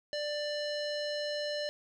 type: tone with low-pass filter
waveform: square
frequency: 591 Hz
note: D5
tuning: 11 cents sharp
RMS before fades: -35 dBFS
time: 0.13-1.69 s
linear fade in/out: 0 ms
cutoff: 4600 Hz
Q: 4.1
effects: none